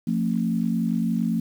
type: tone cluster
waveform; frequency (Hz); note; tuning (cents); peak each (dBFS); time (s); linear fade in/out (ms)
sine; 176 / 226.5 / 273.5; F3 / A#3 / C#4; +14 / -50 / -23; -25 / -23 / -31; 0.07-1.4; 5
effects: 8-bit